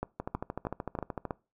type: two click trains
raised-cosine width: 1 ms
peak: -18 / -20 dBFS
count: 5 / 15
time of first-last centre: 0.03-1.308 / 0.2-1.253 s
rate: 3.13 / 13.3 Hz
effects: noise-tail reverb RT60 0.3 s tail -22 dB re dry